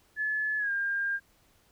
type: tone with pitch glide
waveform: sine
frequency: 1720 to 1604.8 Hz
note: A6 to G6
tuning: -40 to +40 cents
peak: -27 dBFS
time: 0.16-1.2 s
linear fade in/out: 50 ms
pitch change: -120 cents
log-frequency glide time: 0.58-0.71 s
effects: pink hiss -65 dBFS RMS until 1.71 s